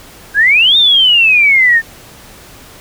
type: exponential two-way sweep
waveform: sine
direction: up then down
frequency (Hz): 1568 to 3700 to 1784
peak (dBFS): -5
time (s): 0.34-1.82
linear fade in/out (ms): 50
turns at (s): 0.77
effects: pink hiss -37 dBFS RMS until 2.8 s